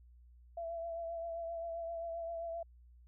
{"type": "tone with vibrato", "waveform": "sine", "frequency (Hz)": 670, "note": "E5", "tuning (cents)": 28, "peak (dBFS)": -38, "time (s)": [0.57, 2.63], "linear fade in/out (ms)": 5, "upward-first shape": "triangle", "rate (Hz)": 7.6, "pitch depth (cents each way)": 32, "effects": ["added 60 Hz sine -57 dBFS peak until 3.07 s"]}